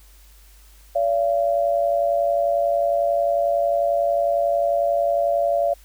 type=tone pair together; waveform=sine; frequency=572 / 683.1 Hz; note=D5 / F5; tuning=-46 / -38 cents; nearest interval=minor third; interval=308 cents; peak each=-20 dBFS; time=0.95-5.74 s; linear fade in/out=10 ms; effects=added 50 Hz sine -47 dBFS peak until 5.84 s + white hiss -54 dBFS RMS until 5.84 s